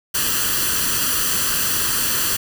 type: noise with comb filter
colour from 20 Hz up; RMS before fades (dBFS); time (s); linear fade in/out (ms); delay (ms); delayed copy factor
white; -20; 0.14-2.37; 10; 0.67; +0.7
effects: none